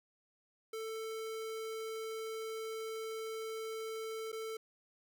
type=tone with dropouts; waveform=square; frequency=443.5 Hz; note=A4; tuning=14 cents sharp; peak=-40 dBFS; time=0.73-4.57 s; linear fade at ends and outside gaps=5 ms; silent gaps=4.319-4.327 s; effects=none